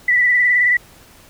sine tone with vibrato, 1964 Hz, B6, 10 cents flat, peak -11 dBFS, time 0.08-0.77 s, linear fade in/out 5 ms, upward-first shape sine, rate 19 Hz, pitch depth 40 cents each way, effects pink hiss -46 dBFS RMS until 1.29 s

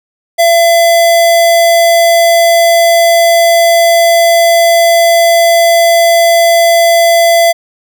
square tone, 675 Hz, E5, 41 cents sharp, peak -5 dBFS, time 0.38-7.53 s, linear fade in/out 20 ms, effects none

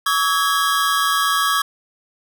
square tone cluster, 1132 / 1293 / 1656 / 3219 Hz, C#6 / E6 / G#6 / G7, +36 / -34 / -5 / +45 cents, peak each -20 / -23 / -23 / -26 dBFS, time 0.06-1.62 s, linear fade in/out 5 ms, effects none

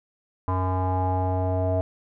square tone with low-pass filter sweep, 92.5 Hz, F#2, in tune, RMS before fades -24 dBFS, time 0.48-1.81 s, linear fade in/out 0 ms, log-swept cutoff 1000 to 660 Hz, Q 7, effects none

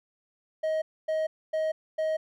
triangle tone bursts, 630 Hz, D#5, 21 cents sharp, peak -23 dBFS, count 4, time 0.63-2.17 s, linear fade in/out 10 ms, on 190 ms, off 260 ms, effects none

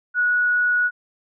sine tone, 1463 Hz, F#6, 20 cents flat, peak -16 dBFS, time 0.14-0.91 s, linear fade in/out 50 ms, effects none

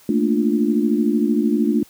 sine chord, Bb major seventh, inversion third, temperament equal, 220 / 233.1 / 293.7 / 349.2 Hz, A3 / Bb3 / D4 / F4, 0 / 0 / 0 / 0 cents, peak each -19 / -22 / -20 / -23 dBFS, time 0.09-1.83 s, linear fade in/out 2 ms, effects white hiss -50 dBFS RMS until 1.89 s + high-pass 60 Hz 12 dB/octave

